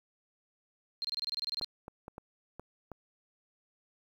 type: tone bursts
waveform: sine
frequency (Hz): 4186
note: C8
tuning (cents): 0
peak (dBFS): -32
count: 13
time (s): 1.02-1.645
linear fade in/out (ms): 0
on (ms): 25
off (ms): 25
type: clicks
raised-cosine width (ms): 1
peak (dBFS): -29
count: 6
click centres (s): 1.613 / 1.881 / 2.081 / 2.181 / 2.596 / 2.917
effects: 10-bit